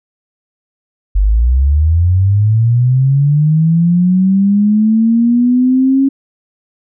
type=linear sweep; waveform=sine; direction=up; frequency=45.96 to 274 Hz; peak=-7 dBFS; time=1.15-6.09 s; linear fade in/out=10 ms; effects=none